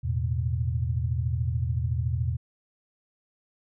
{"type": "chord", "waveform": "sine", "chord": "E suspended fourth", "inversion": "none", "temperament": "just", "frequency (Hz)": [82.41, 109.88, 123.61], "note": ["E2", "A2", "B2"], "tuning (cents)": [0, -2, 2], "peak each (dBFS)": [-28, -30, -28], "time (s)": [0.03, 2.37], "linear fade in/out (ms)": 20, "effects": []}